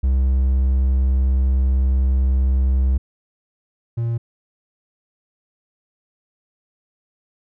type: tone pair in turn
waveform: triangle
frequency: 65.41 / 116.55 Hz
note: C2 / A#2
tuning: 0 / 0 cents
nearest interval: minor seventh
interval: 1000 cents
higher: second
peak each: -12 / -17 dBFS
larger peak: first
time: 0.03-2.98 / 3.97-4.18 s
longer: first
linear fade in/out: 10 ms
effects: none